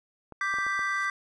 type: clicks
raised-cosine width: 1 ms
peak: -29 dBFS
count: 5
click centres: 0.323 / 0.54 / 0.586 / 0.666 / 0.792 s
type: chord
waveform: triangle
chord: G major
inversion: second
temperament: equal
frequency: 1174.7 / 1568 / 1975.5 Hz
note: D6 / G6 / B6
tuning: 0 / 0 / 0 cents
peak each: -29 dBFS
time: 0.41-1.1 s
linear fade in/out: 2 ms
type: noise with exponential growth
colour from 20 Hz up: blue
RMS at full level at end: -47 dBFS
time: 0.59-1.05 s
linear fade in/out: 1 ms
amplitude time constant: 100 ms
effects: resampled to 22050 Hz